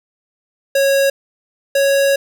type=tone pair in turn; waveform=square; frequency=550 / 553.5 Hz; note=C#5 / C#5; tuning=-14 / -3 cents; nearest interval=unison; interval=11 cents; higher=second; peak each=-12 dBFS; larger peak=neither; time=0.75-1.1 / 1.75-2.16 s; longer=second; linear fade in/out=5 ms; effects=none